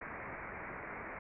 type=low-pass noise; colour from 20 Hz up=white; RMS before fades=-45 dBFS; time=0.01-1.19 s; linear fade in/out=5 ms; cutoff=2300 Hz; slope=96 dB/octave; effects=none